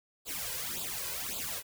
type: noise with flanger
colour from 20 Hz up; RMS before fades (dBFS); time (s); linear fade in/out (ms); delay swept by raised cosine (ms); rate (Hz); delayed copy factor
white; -37; 0.25-1.63; 50; 0.25 to 2.05; 1.8; +0.85
effects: none